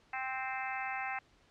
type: harmonic tone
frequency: 261.6 Hz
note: C4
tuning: in tune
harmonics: 3 / 4 / 5 / 6 / 7 / 8 / 9 / 10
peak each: -39 / -46 / -46 / -44 / -45 / -42 / -51 / -44 dBFS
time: 0.13-1.19 s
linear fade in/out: 5 ms
effects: pink hiss -66 dBFS RMS until 1.5 s + low-pass 5000 Hz 12 dB/octave